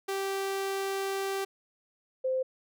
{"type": "tone pair in turn", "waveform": ["sawtooth", "sine"], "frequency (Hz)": [390.1, 519.5], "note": ["G4", "C5"], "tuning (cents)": [-8, -12], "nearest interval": "perfect fourth", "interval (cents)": 496, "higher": "second", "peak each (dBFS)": -26, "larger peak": "neither", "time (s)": [[0.08, 1.45], [2.24, 2.43]], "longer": "first", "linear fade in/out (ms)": 10, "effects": []}